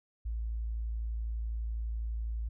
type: tone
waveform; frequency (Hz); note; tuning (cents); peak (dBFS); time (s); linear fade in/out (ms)
sine; 56; A1; +31; -32; 0.25-2.49; 10
effects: none